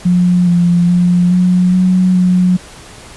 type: tone with pitch steps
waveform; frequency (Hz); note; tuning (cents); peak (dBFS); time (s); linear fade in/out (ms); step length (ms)
sine; 178.2 / 173.8 / 176.9 / 180.8 / 183.9 / 181.4; F3 / F3 / F3 / F#3 / F#3 / F#3; +35 / -8 / +23 / -40 / -10 / -34; -7; 0.05-2.57; 10; 420
effects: pink hiss -35 dBFS RMS until 3.16 s + resampled to 24000 Hz